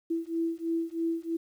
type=beating tone pair; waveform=sine; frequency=329.6 / 332.7 Hz; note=E4 / E4; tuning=0 / +16 cents; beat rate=3.1 Hz; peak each=-31 dBFS; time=0.1-1.37 s; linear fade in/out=10 ms; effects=10-bit